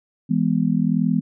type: chord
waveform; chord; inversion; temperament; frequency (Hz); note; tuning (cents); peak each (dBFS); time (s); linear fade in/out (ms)
sine; E major; none; just; 164.81 / 206 / 247.2; E3 / G#3 / B3; 0 / -14 / +2; -21; 0.29-1.21; 20
effects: none